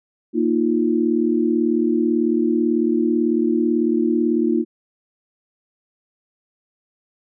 sine chord, Bb suspended fourth, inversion none, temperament equal, 233.1 / 311.1 / 349.2 Hz, Bb3 / Eb4 / F4, 0 / 0 / 0 cents, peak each -20 / -20 / -20 dBFS, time 0.33-4.65 s, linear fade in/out 50 ms, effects none

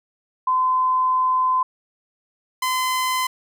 sine / sawtooth tone pair in turn, 1025 / 1025 Hz, C6 / C6, -36 / -36 cents, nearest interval unison, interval 0 cents, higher neither, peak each -16 dBFS, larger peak neither, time 0.47-1.63 / 2.62-3.27 s, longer first, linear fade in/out 5 ms, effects none

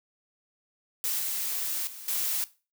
blue noise with level steps, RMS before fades -29 / -31 / -43 / -29 dBFS, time 1.04-2.44 s, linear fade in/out 0 ms, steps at 1.19 / 1.87 / 2.08 s, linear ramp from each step 2 ms, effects noise-tail reverb RT60 0.3 s tail -17 dB re dry

